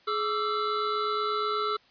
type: tone cluster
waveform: square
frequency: 421.3 / 1156 / 1332 Hz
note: G#4 / D6 / E6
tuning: +25 / -28 / +18 cents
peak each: -32 / -36 / -29 dBFS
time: 0.07-1.77 s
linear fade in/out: 10 ms
effects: white hiss -60 dBFS RMS until 1.9 s + resampled to 11025 Hz